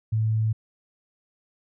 sine tone, 110 Hz, A2, in tune, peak -20 dBFS, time 0.12-0.53 s, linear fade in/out 10 ms, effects none

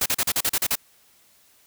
white noise bursts, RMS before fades -22 dBFS, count 9, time 0.01-0.755 s, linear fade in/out 5 ms, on 49 ms, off 38 ms, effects white hiss -58 dBFS RMS until 1.66 s

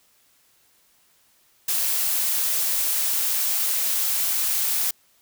blue noise with high-pass filter sweep, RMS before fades -23 dBFS, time 1.68-4.91 s, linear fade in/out 5 ms, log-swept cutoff 380 to 620 Hz, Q 1.2, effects white hiss -61 dBFS RMS until 5.21 s

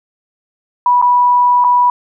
sine tone with dropouts, 980 Hz, B5, 14 cents flat, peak -7 dBFS, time 0.86-1.9 s, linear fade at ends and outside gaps 2 ms, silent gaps 1.016-1.024 / 1.641-1.645 s, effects none

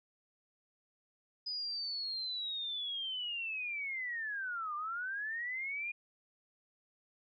sine linear two-way sweep, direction down then up, 5000 to 1176 to 2447 Hz, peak -36 dBFS, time 1.46-5.92 s, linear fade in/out 10 ms, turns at 4.75 s, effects none

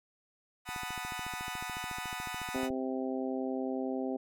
20% pulse chord, B dominant seventh, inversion second, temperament equal, 740 / 880 / 987.8 / 1244.5 Hz, F#5 / A5 / B5 / D#6, 0 / 0 / 0 / 0 cents, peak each -37 / -40 / -38 / -38 dBFS, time 0.65-2.7 s, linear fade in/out 50 ms
click train, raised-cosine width 3 ms, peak -32 dBFS, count 29, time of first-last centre 0.69-2.704 s, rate 13.9 Hz
harmonic tone, 130.81 Hz, C3, in tune, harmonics 2 / 3 / 4 / 5 / 6, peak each -34 / -38 / -40 / -42 / -44 dBFS, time 2.54-4.17 s, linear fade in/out 10 ms
effects none

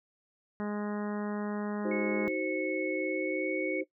harmonic tone, 207.7 Hz, G#3, in tune, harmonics 1 / 2 / 3 / 4 / 5 / 6 / 7 / 8 / 9, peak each -33 / -39 / -43 / -45 / -47 / -49 / -50 / -51 / -52 dBFS, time 0.6-2.28 s, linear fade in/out 0 ms
sine chord, C diminished, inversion first, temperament just, 314 / 376.7 / 523.3 Hz, Eb4 / Gb4 / C5, +16 / +31 / 0 cents, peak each -34 / -34 / -35 dBFS, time 1.84-3.84 s, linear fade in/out 20 ms
sine tone with pitch glide, 2200 to 2223 Hz, C#7 to C#7, -14 to +4 cents, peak -35 dBFS, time 1.91-3.81 s, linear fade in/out 5 ms, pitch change +18 cents, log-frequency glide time 3.08-3.5 s
effects noise-tail reverb RT60 0.1 s tail -17 dB re dry

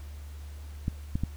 clicks, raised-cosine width 5 ms, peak -16 dBFS, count 3, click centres 0.881 / 1.155 / 1.236 s, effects added 73 Hz sine -39 dBFS peak until 1.36 s + pink hiss -55 dBFS RMS until 1.36 s

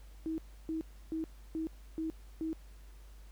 sine tone bursts, 320.3 Hz, E4, 50 cents flat, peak -33 dBFS, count 6, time 0.26-2.53 s, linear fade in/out 0 ms, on 120 ms, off 310 ms, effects added 50 Hz sine -50 dBFS peak until 3.31 s + pink hiss -64 dBFS RMS until 3.31 s

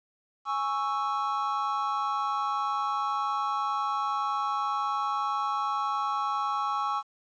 triangle chord, C# minor, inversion second, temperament equal, 830.6 / 1108.7 / 1318.5 Hz, G#5 / C#6 / E6, 0 / 0 / 0 cents, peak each -30 / -28 / -30 dBFS, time 0.45-7.03 s, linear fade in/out 50 ms, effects resampled to 16000 Hz + 10-bit

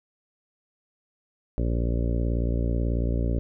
harmonic tone, 58.27 Hz, A#1, in tune, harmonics 1 / 2 / 3 / 4 / 5 / 6 / 7 / 8 / 9 / 10, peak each -24 / -29 / -36 / -34 / -35 / -40 / -38 / -43 / -40 / -41 dBFS, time 1.58-3.39 s, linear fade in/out 0 ms, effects none

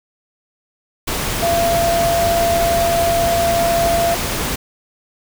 sine tone in noise, 680 Hz, F5, 46 cents flat, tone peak -14 dBFS, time 1.42-4.15 s, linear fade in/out 10 ms, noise pink, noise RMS -21 dBFS, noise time 1.07-4.56 s, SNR +4 dB, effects none

